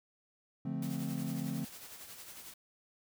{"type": "chord", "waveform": "triangle", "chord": "D minor seventh", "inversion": "none", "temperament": "equal with one note detuned", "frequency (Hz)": [144.81, 174.61, 220, 261.6], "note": ["D3", "F3", "A3", "C4"], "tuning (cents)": [-24, 0, 0, 0], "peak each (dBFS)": -38, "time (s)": [0.65, 1.65], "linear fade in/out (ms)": 5}
{"type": "noise with tremolo", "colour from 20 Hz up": "white", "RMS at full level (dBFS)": -48, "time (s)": [0.82, 2.54], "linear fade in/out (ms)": 5, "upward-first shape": "sine", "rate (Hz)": 11, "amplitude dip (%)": 45}
{"effects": []}